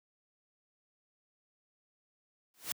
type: noise with exponential growth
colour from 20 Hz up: white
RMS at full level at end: -32 dBFS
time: 2.54-2.72 s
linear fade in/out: 1 ms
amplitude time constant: 37 ms
effects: high-pass 150 Hz 12 dB/octave